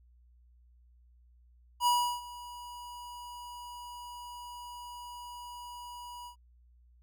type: tone with ADSR envelope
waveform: square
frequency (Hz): 970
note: B5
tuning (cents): -31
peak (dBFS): -23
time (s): 1.8-6.36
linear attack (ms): 66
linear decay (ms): 340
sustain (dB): -20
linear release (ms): 97
effects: added 60 Hz sine -58 dBFS peak until 7.02 s + MP3 96 kbps